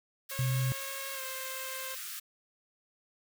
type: high-pass noise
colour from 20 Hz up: white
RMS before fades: -41 dBFS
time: 0.29-2.2 s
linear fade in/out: 10 ms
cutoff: 1200 Hz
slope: 96 dB/octave
type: tone with pitch glide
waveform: 10% pulse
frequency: 545 to 525.8 Hz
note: C#5 to C5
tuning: -29 to +8 cents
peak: -32 dBFS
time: 0.31-1.95 s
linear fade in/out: 5 ms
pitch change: -63 cents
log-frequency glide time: 1.14-1.21 s
type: tone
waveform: sine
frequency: 128.3 Hz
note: C3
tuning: 34 cents flat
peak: -27 dBFS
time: 0.39-0.72 s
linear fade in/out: 0 ms
effects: none